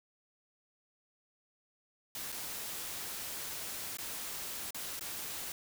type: noise with dropouts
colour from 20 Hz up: white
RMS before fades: -41 dBFS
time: 2.15-5.52 s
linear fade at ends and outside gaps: 2 ms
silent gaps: 2.32-2.324 / 3.971-3.985 / 4.707-4.745 / 4.995-5.009 s
effects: none